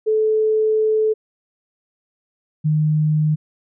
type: tone pair in turn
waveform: sine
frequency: 434.5 / 153.34 Hz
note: A4 / D#3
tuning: -22 / -25 cents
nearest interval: octave + tritone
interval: 1803 cents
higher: first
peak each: -14 dBFS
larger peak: neither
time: 0.06-1.14 / 2.64-3.36 s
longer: first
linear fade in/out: 20 ms
effects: none